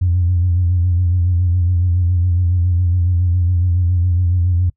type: tone with vibrato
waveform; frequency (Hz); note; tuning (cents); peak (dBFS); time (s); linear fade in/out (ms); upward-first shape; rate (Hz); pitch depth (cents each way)
sine; 88.5; F2; +23; -11; 0.01-4.7; 10; sine; 7.2; 59
effects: noise-tail reverb RT60 0.1 s tail -24 dB re dry + tanh soft clip ceiling -7 dBFS